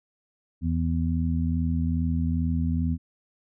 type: harmonic tone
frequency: 82.4 Hz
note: E2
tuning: in tune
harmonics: 1 / 2 / 3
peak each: -25 / -28 / -28 dBFS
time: 0.61-2.98 s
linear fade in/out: 50 ms
effects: none